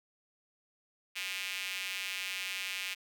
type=tone with high-pass filter; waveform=square; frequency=94.6 Hz; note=F#2; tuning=39 cents sharp; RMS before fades=-38 dBFS; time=1.15-2.95 s; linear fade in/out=20 ms; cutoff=2500 Hz; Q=2.9; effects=none